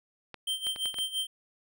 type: clicks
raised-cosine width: 0.3 ms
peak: -25 dBFS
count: 6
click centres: 0.343 / 0.668 / 0.761 / 0.857 / 0.943 / 0.986 s
type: tone with tremolo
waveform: square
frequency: 3136 Hz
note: G7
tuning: in tune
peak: -28 dBFS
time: 0.47-1.27 s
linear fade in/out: 5 ms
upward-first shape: sine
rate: 5.9 Hz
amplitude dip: 80%
effects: none